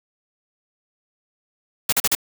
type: noise bursts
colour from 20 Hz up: white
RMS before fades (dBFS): -18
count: 4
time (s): 1.89-2.151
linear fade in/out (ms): 5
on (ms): 36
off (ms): 39
effects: none